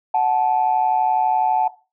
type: tone pair together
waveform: sine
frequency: 740 / 872 Hz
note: F#5 / A5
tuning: 0 / -16 cents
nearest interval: minor third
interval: 284 cents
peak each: -17 dBFS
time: 0.14-1.68 s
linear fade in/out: 5 ms
effects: noise-tail reverb RT60 0.3 s tail -17 dB re dry + tanh soft clip ceiling -8 dBFS